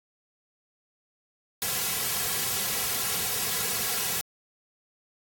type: noise with comb filter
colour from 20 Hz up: white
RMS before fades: -28 dBFS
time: 1.62-4.21 s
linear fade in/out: 0 ms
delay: 3.3 ms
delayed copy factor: -0.85
effects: AAC 64 kbps